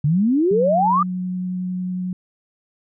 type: exponential sweep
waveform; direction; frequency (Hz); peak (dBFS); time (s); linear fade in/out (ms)
sine; up; 138.59 to 1244.5; -14; 0.04-1.03; 5
type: tone with vibrato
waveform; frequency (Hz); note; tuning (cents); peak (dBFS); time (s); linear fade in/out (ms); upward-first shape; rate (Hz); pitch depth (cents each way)
sine; 182.6; F#3; -23; -22; 0.51-2.13; 2; triangle; 11; 8
effects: none